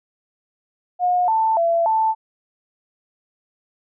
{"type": "tone with pitch steps", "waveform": "sine", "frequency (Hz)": [719, 887, 674, 883], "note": ["F#5", "A5", "E5", "A5"], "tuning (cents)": [-50, 14, 38, 6], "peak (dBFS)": -15, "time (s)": [0.99, 2.15], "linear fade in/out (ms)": 50, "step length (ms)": 290, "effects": []}